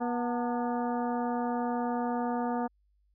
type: harmonic tone with a mistuned harmonic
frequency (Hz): 242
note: B3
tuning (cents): -35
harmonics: 1 / 2 / 3 / 4 / 5 / 6 / 7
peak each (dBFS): -31 / -36 / -34 / -37 / -42 / -48 / -51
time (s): 0-2.68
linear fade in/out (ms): 20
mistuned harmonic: 4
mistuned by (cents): -110
effects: added 50 Hz sine -66 dBFS peak until 3.14 s